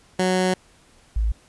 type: tone pair in turn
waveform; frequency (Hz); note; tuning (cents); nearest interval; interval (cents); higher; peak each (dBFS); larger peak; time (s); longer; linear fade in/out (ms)
15% pulse / sine; 184.7 / 54.38; F#3 / A1; -3 / -20; octave + major sixth; 2117; first; -12 / -18; first; 0.19-0.54 / 1.16-1.32; first; 5
effects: pink hiss -55 dBFS RMS until 1.48 s + resampled to 24000 Hz